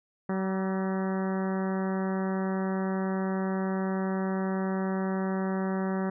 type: harmonic tone with a mistuned harmonic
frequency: 190.1 Hz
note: F#3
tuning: 47 cents sharp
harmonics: 1 / 2 / 3 / 4 / 5 / 6 / 7 / 8 / 9 / 10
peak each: -28 / -34 / -38 / -40 / -42 / -44 / -45 / -46 / -47 / -48 dBFS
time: 0.29-6.1 s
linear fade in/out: 5 ms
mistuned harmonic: 6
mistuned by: +37 cents
effects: none